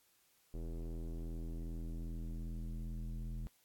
square tone with low-pass filter sweep, 41.25 Hz, E1, 2 cents sharp, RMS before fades -42 dBFS, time 0.54-3.47 s, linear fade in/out 0 ms, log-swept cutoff 420 to 180 Hz, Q 1.8, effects white hiss -72 dBFS RMS until 3.64 s + AAC 64 kbps

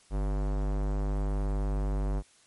square tone with low-pass filter, 49.76 Hz, G1, 27 cents sharp, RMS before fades -29 dBFS, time 0.1-2.23 s, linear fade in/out 50 ms, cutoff 960 Hz, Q 0.84, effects white hiss -61 dBFS RMS until 2.46 s + MP3 48 kbps

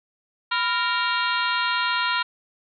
harmonic tone with a mistuned harmonic, 464.7 Hz, A#4, 5 cents flat, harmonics 2 / 3 / 4 / 5 / 6 / 7 / 8 / 9, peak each -26 / -25 / -31 / -33 / -31 / -33 / -33 / -32 dBFS, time 0.51-2.23 s, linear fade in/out 10 ms, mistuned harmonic 2, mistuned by +110 cents, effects none

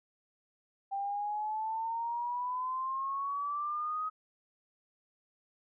sine exponential sweep, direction up, 786 to 1266 Hz, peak -32 dBFS, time 0.91-4.1 s, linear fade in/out 20 ms, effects none

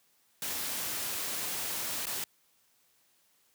white noise with dropouts, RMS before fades -35 dBFS, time 0.42-2.24 s, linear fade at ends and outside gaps 1 ms, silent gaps 2.056-2.068 s, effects white hiss -69 dBFS RMS until 3.54 s + high-pass 80 Hz 12 dB/octave

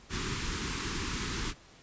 pink band-stop noise, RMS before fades -34 dBFS, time 0.09-1.54 s, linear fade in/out 50 ms, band 420 to 960 Hz, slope 48 dB/octave, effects pink hiss -56 dBFS RMS until 1.82 s + resampled to 16000 Hz

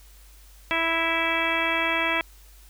harmonic tone, 329.6 Hz, E4, in tune, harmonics 1 / 2 / 3 / 4 / 5 / 6 / 7 / 8 / 10, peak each -33 / -31 / -30 / -32 / -32 / -29 / -28 / -30 / -33 dBFS, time 0.71-2.21 s, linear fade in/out 0 ms, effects added 50 Hz sine -48 dBFS peak until 2.69 s + white hiss -55 dBFS RMS until 2.69 s

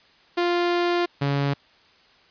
sawtooth tone pair in turn, 349.2 / 140.92 Hz, F4 / C#3, 0 / +29 cents, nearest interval octave + major third, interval 1571 cents, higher first, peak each -16 / -17 dBFS, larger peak first, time 0.37-1.06 / 1.21-1.54 s, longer first, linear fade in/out 10 ms, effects white hiss -56 dBFS RMS until 2.3 s + resampled to 11025 Hz

